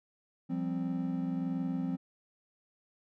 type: chord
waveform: triangle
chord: F suspended second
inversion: none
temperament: equal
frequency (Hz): 174.61 / 196 / 261.6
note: F3 / G3 / C4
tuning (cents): 0 / 0 / 0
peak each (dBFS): -33 / -37 / -32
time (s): 0.49-1.97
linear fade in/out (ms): 20
effects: none